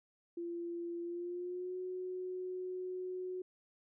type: tone with pitch glide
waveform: sine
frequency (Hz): 342.8 to 367.4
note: F4 to F#4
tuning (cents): -32 to -12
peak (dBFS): -38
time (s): 0.37-3.42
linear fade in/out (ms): 5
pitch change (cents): +120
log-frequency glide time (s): 1.02-1.77
effects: none